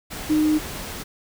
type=tone in noise; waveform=sine; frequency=307.1 Hz; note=D#4; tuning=23 cents flat; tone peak=-16 dBFS; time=0.29-0.59 s; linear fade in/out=20 ms; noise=pink; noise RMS=-33 dBFS; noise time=0.1-1.04 s; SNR=+14 dB; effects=none